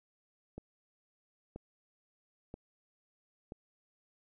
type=click train; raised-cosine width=2 ms; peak=-30 dBFS; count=4; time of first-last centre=0.58-3.521 s; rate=1.02 Hz; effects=none